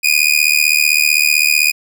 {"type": "tone with amplitude modulation", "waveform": "sawtooth", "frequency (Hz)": 2461, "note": "D#7", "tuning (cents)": -20, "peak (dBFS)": -3, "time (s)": [0.03, 1.72], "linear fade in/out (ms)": 20, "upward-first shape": "sine", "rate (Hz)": 75.7, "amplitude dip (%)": 95, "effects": []}